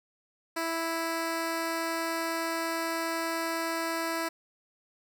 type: tone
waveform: 10% pulse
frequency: 329.6 Hz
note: E4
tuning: in tune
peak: -21 dBFS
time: 0.56-4.29 s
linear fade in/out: 10 ms
effects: none